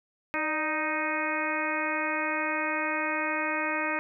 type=harmonic tone with a mistuned harmonic; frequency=311.1 Hz; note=D#4; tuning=in tune; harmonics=1 / 2 / 3 / 4 / 5 / 6 / 7 / 8; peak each=-35 / -35 / -35 / -35 / -35 / -35 / -35 / -35 dBFS; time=0.34-3.99 s; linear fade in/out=0 ms; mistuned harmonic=2; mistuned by=-54 cents; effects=none